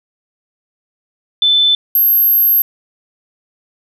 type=tone pair in turn; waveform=sine; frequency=3520 / 12544 Hz; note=A7 / G9; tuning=0 / 0 cents; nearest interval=octave + minor seventh; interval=2200 cents; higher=second; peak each=-8 dBFS; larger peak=neither; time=1.42-1.75 / 1.95-2.62 s; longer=second; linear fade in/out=2 ms; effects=none